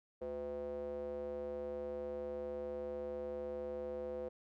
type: tone with band-pass filter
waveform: square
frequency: 72.2 Hz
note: D2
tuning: 29 cents flat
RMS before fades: -42 dBFS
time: 0.21-4.29 s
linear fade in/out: 10 ms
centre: 490 Hz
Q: 5.5
effects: none